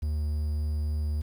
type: tone with quantisation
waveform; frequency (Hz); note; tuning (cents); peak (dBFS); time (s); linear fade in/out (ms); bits
triangle; 75.3; D2; +44; -24; 0.02-1.22; 10; 9
effects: none